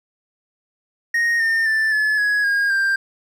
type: tone with pitch steps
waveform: triangle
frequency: 1864.7 / 1814.8 / 1766.2 / 1718.8 / 1672.8 / 1628 / 1584.4 Hz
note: A#6 / A#6 / A6 / A6 / G#6 / G#6 / G6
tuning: 0 / -47 / +6 / -41 / +12 / -35 / +18 cents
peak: -14 dBFS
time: 1.14-2.96 s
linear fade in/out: 5 ms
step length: 260 ms
effects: none